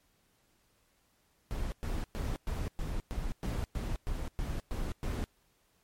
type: noise bursts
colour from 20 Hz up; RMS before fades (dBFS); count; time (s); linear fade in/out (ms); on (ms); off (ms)
brown; -34; 12; 1.51-5.24; 0; 210; 110
effects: pink hiss -71 dBFS RMS until 5.83 s + MP3 64 kbps